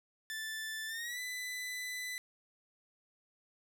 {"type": "tone with pitch glide", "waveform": "sawtooth", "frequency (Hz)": [1760, 1998.5], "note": ["A6", "B6"], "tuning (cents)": [0, 20], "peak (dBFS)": -35, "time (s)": [0.3, 2.18], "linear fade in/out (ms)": 0, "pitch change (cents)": 220, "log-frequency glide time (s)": [0.87, 1.2], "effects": []}